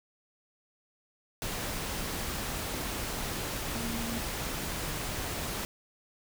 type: tone in noise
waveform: sine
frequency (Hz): 231.5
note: A#3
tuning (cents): -12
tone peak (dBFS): -36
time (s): 3.75-4.19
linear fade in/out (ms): 0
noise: pink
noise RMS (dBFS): -35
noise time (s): 1.42-5.65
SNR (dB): -4
effects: none